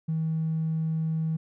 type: tone with tanh clipping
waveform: triangle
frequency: 160 Hz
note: D#3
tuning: 49 cents sharp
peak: -24 dBFS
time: 0.08-1.37 s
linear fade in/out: 10 ms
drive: 1 dB
effects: none